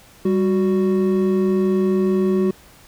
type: tone pair together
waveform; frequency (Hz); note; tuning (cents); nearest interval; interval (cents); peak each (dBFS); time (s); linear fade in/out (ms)
triangle; 196 / 370; G3 / F#4; 0 / 0; major seventh; 1100; -16; 0.25-2.51; 5
effects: pink hiss -48 dBFS RMS until 2.87 s